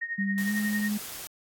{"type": "tone with tremolo", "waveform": "sine", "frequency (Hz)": 1858, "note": "A#6", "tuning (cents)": -6, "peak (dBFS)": -27, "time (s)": [0.01, 0.89], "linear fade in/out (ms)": 10, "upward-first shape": "triangle", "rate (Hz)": 11, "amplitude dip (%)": 85}
{"type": "tone with pitch glide", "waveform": "sine", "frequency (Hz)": [197.6, 208.9], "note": ["G3", "G#3"], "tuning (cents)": [14, 10], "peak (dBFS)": -26, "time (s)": [0.18, 0.98], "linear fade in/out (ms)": 10, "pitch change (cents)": 96, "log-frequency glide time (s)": [0.44, 0.52]}
{"type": "noise", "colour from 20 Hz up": "white", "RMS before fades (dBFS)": -39, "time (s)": [0.38, 1.27], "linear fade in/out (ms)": 0}
{"effects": ["AAC 64 kbps"]}